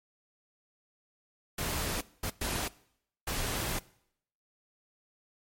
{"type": "noise bursts at uneven times", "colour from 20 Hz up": "pink", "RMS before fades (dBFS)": -33, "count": 4, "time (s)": [[1.58, 2.01], [2.23, 2.3], [2.41, 2.68], [3.27, 3.79]], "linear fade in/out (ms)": 5, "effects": ["noise-tail reverb RT60 0.7 s tail -21 dB re dry", "MP3 64 kbps"]}